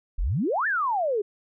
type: exponential two-way sweep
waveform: sine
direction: up then down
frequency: 32.7 to 1820 to 392.2 Hz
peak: -22 dBFS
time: 0.18-1.22 s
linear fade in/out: 10 ms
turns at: 0.67 s
effects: none